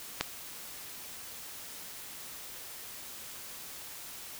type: clicks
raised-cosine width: 0.2 ms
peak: -28 / -10 dBFS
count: 2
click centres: 0.203 / 0.21 s
effects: white hiss -45 dBFS RMS until 4.39 s